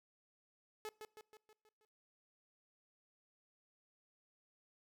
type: tone with echo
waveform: sawtooth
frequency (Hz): 430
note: A4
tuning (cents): -40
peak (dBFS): -39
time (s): 0.85-0.89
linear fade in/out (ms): 0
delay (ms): 160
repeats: 6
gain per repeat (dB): -5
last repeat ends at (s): 1.85
effects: noise-tail reverb RT60 0.6 s tail -24 dB re dry